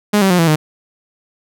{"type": "tone with pitch steps", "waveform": "sawtooth", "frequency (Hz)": [207.7, 192.67, 178.74, 165.81, 153.81], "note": ["G#3", "G3", "F3", "E3", "D#3"], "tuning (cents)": [0, -30, 40, 10, -20], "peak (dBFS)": -6, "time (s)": [0.13, 0.56], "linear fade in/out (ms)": 10, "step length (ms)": 86, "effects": []}